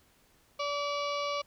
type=harmonic tone; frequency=576 Hz; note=D5; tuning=34 cents flat; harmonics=1 / 2 / 4 / 5 / 6 / 7 / 8 / 9 / 10; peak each=-34 / -34 / -40 / -43 / -47 / -46 / -46 / -50 / -50 dBFS; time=0.59-1.42 s; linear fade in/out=10 ms; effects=pink hiss -65 dBFS RMS until 1.46 s